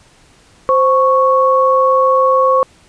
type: tone pair together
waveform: sine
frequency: 522 / 1106.9 Hz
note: C5 / C#6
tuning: -4 / -3 cents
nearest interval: octave + minor second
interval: 1301 cents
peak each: -11 dBFS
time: 0.69-2.63 s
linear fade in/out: 0 ms
effects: pink hiss -48 dBFS RMS until 2.88 s + resampled to 22050 Hz